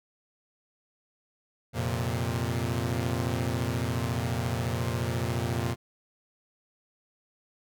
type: chord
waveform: sawtooth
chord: F suspended fourth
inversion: none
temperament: equal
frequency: 87.31 / 116.54 / 130.81 Hz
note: F2 / Bb2 / C3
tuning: 0 / 0 / 0 cents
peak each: -29 / -26 / -29 dBFS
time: 1.73-5.76 s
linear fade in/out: 50 ms
effects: none